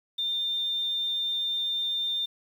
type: tone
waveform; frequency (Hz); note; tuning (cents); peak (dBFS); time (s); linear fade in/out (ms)
sine; 3604; A7; +41; -26; 0.18-2.26; 10
effects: 9-bit